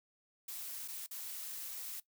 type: noise with dropouts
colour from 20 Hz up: blue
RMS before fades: -44 dBFS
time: 0.48-2 s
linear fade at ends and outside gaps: 5 ms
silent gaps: 0.879-0.883 / 1.064-1.11 s
effects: noise-tail reverb RT60 0.1 s tail -18 dB re dry